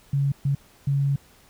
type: tone bursts at uneven times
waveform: sine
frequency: 139.6 Hz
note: C#3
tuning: 13 cents sharp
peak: -19 dBFS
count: 3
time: 0.13-0.32 / 0.45-0.55 / 0.87-1.16 s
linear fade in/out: 5 ms
effects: pink hiss -55 dBFS RMS until 1.49 s